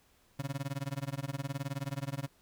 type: tone with tremolo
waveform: 35% pulse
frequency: 138.59 Hz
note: C#3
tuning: in tune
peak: -30 dBFS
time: 0.39-2.28 s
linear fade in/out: 5 ms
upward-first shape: sine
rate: 19 Hz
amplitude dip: 100%
effects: pink hiss -67 dBFS RMS until 2.41 s